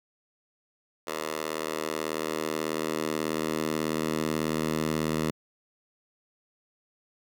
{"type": "tone with high-pass filter sweep", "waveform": "10% pulse", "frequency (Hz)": 78.3, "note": "D#2", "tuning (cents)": 11, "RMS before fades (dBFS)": -30, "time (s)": [1.07, 5.31], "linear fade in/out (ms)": 5, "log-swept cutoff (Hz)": [560, 160], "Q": 0.99, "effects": []}